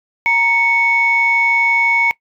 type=tone pair together; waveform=sine; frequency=932.1 / 2217 Hz; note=A#5 / C#7; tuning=0 / 0 cents; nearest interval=octave + minor third; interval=1500 cents; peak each=-17 / -11 dBFS; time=0.26-2.11 s; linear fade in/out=0 ms; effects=noise-tail reverb RT60 0.1 s tail -21 dB re dry + tanh soft clip ceiling -4 dBFS